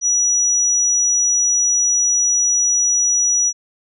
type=tone; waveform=sine; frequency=5850 Hz; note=F#8; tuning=21 cents flat; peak=-13 dBFS; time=0.01-3.53 s; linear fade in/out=50 ms; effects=none